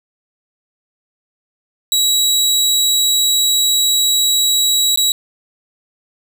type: tone with dropouts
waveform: 25% pulse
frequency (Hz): 3882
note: B7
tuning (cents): -31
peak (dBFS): -8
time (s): 1.92-5.12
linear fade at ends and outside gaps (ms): 1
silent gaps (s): 4.96-4.974
effects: none